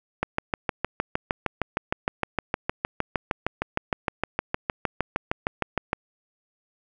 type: click train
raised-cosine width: 0.5 ms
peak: -8 dBFS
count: 38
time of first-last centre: 0.23-5.931 s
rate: 6.49 Hz
effects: none